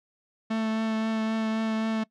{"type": "tone with vibrato", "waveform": "45% pulse", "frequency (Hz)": 221.1, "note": "A3", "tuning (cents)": 9, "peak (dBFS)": -25, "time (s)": [0.5, 2.04], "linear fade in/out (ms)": 10, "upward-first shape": "triangle", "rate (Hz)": 3.8, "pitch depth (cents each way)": 14, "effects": ["noise-tail reverb RT60 0.1 s tail -22 dB re dry", "low-pass 4000 Hz 12 dB/octave"]}